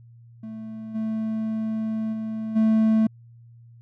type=tone with level steps; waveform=triangle; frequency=220 Hz; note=A3; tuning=in tune; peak=-31 / -22 / -25 / -14 dBFS; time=0.43-3.07 s; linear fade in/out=5 ms; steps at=0.94 / 2.12 / 2.55 s; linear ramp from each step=20 ms; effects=added 117 Hz sine -46 dBFS peak until 3.81 s